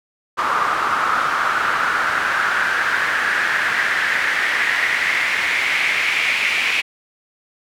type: noise with band-pass filter sweep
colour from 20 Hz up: pink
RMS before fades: -19 dBFS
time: 0.37-6.82 s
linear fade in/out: 20 ms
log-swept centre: 1200 to 2400 Hz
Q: 4.6
effects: none